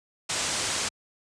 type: low-pass noise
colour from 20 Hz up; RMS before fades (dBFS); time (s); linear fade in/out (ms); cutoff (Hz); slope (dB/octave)
white; -29; 0.29-0.89; 10; 8800; 48
effects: high-pass 60 Hz 12 dB/octave